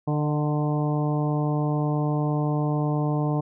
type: harmonic tone with a mistuned harmonic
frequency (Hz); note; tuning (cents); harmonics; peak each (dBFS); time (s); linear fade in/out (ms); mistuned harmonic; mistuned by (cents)
149; D3; +25; 1 / 2 / 3 / 4 / 5 / 6 / 7; -23 / -28 / -33 / -34 / -34 / -37 / -38; 0.07-3.41; 10; 4; +23
effects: none